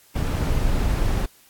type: noise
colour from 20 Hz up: brown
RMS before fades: -21 dBFS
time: 0.15-1.26 s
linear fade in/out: 10 ms
effects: white hiss -54 dBFS RMS until 1.49 s + AAC 64 kbps